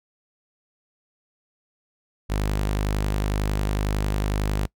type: tone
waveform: sawtooth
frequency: 51 Hz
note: G#1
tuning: 31 cents flat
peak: -18 dBFS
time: 2.29-4.67 s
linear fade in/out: 20 ms
effects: noise-tail reverb RT60 0.1 s tail -24 dB re dry